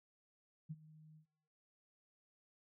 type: tone with ADSR envelope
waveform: sine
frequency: 155.56 Hz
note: D#3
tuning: in tune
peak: -40 dBFS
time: 0.69-1.26 s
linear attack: 20 ms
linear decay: 38 ms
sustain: -18 dB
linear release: 96 ms
effects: noise-tail reverb RT60 1.0 s tail -24 dB re dry